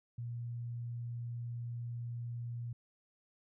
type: tone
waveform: sine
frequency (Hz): 118.9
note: A#2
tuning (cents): +35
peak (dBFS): -38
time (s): 0.18-2.73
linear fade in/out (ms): 5
effects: none